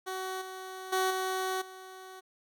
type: tone with level steps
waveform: 15% pulse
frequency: 375.8 Hz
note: F#4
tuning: 27 cents sharp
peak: -28 / -34 / -20 / -24 / -39 dBFS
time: 0.06-2.21 s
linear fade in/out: 20 ms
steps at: 0.41 / 0.92 / 1.1 / 1.61 s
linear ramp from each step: 10 ms
effects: none